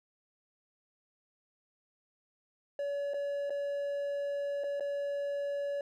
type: tone with dropouts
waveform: triangle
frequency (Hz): 568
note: C#5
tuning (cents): +42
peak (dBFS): -30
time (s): 2.79-5.81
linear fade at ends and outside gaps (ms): 2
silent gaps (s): 3.136-3.142 / 3.497-3.504 / 4.637-4.641 / 4.798-4.806
effects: none